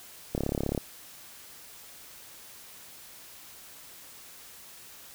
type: click train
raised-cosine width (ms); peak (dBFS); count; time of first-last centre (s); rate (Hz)
2; -15; 16; 0.35-0.777; 35.1
effects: white hiss -49 dBFS RMS until 5.14 s